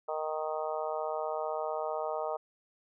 harmonic tone, 155.56 Hz, D#3, in tune, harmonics 3 / 4 / 5 / 6 / 7 / 8, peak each -38 / -35 / -38 / -41 / -44 / -42 dBFS, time 0.08-2.37 s, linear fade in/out 10 ms, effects none

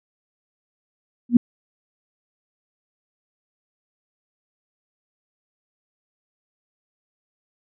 sine tone with exponential growth, 240 Hz, B3, 49 cents flat, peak -4 dBFS, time 1.29-1.37 s, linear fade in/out 5 ms, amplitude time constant 17 ms, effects none

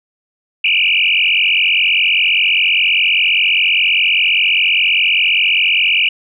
sine tone with frequency modulation, 2626 Hz, E7, 7 cents flat, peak -10 dBFS, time 0.64-6.09 s, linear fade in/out 5 ms, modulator 45 Hz, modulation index 7, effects none

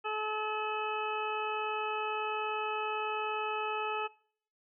harmonic tone, 429.4 Hz, A4, 42 cents flat, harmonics 1 / 2 / 3 / 4 / 6 / 7, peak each -38 / -37 / -37 / -47 / -40 / -47 dBFS, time 0.04-4.08 s, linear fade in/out 20 ms, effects noise-tail reverb RT60 0.6 s tail -23 dB re dry

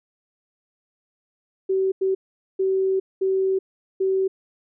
sine tone bursts at uneven times, 382 Hz, G4, 45 cents flat, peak -18 dBFS, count 5, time 1.69-1.92 / 2.01-2.15 / 2.59-3 / 3.21-3.59 / 4-4.28 s, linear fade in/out 10 ms, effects none

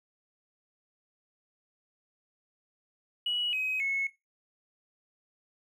triangle tone with pitch steps, 2924 / 2531 / 2191 Hz, F#7 / D#7 / C#7, -21 / +29 / -21 cents, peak -24 dBFS, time 3.26-4.07 s, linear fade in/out 5 ms, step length 270 ms, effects noise-tail reverb RT60 0.2 s tail -18 dB re dry + tanh soft clip ceiling -26 dBFS

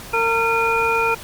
harmonic tone with a mistuned harmonic, 457.5 Hz, A#4, 32 cents flat, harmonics 1 / 2 / 3 / 5, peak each -21 / -21 / -21 / -21 dBFS, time 0.13-1.15 s, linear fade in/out 10 ms, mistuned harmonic 5, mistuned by +110 cents, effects pink hiss -36 dBFS RMS until 1.23 s + MP3 96 kbps

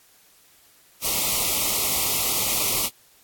white band-stop noise, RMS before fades -23 dBFS, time 1.01-2.9 s, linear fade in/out 50 ms, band 1300 to 2000 Hz, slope 96 dB/octave, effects white hiss -56 dBFS RMS until 3.23 s + AAC 64 kbps

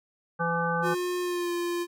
harmonic tone, 168.5 Hz, E3, 38 cents sharp, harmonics 1 / 3 / 5 / 7 / 9, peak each -31 / -31 / -31 / -31 / -31 dBFS, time 0.39-0.95 s, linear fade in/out 20 ms
square tone with pitch glide, 358 to 347.4 Hz, F4 to F4, +43 to -9 cents, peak -28 dBFS, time 0.82-1.87 s, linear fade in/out 50 ms, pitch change -52 cents, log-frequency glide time 1.21-1.52 s
effects none

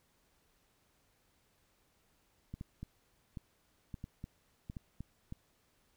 clicks, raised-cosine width 5 ms, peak -30 dBFS, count 11, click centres 2.54 / 2.611 / 2.83 / 3.372 / 3.942 / 4.041 / 4.241 / 4.699 / 4.768 / 5.006 / 5.324 s, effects pink hiss -73 dBFS RMS until 5.96 s

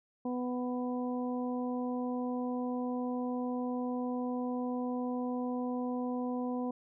harmonic tone, 248.5 Hz, B3, 11 cents sharp, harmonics 1 / 2 / 3 / 4, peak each -33 / -39 / -43 / -45 dBFS, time 0.25-6.71 s, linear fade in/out 5 ms, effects none

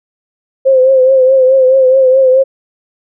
sine tone with vibrato, 523.3 Hz, C5, in tune, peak -4 dBFS, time 0.65-2.44 s, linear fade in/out 20 ms, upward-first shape triangle, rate 4.7 Hz, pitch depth 56 cents each way, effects none

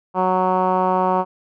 10% pulse tone with low-pass filter, 185 Hz, F#3, in tune, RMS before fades -18 dBFS, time 0.14-1.25 s, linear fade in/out 50 ms, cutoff 1000 Hz, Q 2.6, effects none

